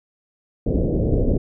pink low-pass noise, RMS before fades -19 dBFS, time 0.66-1.38 s, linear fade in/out 10 ms, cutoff 560 Hz, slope 48 dB/octave, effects none

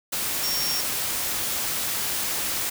sine tone in noise, 5540 Hz, F8, 15 cents flat, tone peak -26 dBFS, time 0.43-0.81 s, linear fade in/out 10 ms, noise white, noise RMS -27 dBFS, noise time 0.12-2.7 s, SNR -2 dB, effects none

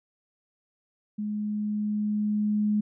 sine tone with level ramp, 210 Hz, G#3, 19 cents sharp, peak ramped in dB -28 to -21 dBFS, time 1.18-2.81 s, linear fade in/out 10 ms, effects none

